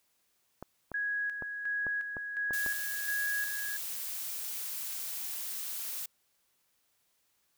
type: clicks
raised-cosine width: 1 ms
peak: -27 dBFS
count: 7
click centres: 0.626 / 0.917 / 1.423 / 1.867 / 2.168 / 2.508 / 2.663 s
type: tone with tremolo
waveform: sine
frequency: 1661.2 Hz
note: G#6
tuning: in tune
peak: -30 dBFS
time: 0.94-3.77 s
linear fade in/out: 5 ms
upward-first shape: square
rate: 1.4 Hz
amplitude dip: 50%
type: noise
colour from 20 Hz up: blue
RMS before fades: -38 dBFS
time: 2.53-6.06 s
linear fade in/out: 5 ms
effects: white hiss -74 dBFS RMS until 7.57 s